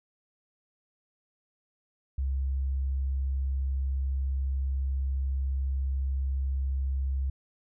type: tone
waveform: sine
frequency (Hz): 67.1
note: C2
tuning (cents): +44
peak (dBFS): -26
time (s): 2.18-7.3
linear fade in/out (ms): 5
effects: none